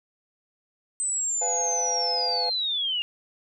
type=linear sweep; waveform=sine; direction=down; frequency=8170 to 2794 Hz; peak=-24 dBFS; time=1-3.02 s; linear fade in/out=0 ms
type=chord; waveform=triangle; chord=F diminished; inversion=second; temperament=just; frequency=502.9 / 698.5 / 838.1 Hz; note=Cb5 / F5 / Ab5; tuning=+31 / 0 / +16 cents; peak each=-30 dBFS; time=1.41-2.5 s; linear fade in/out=10 ms
effects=none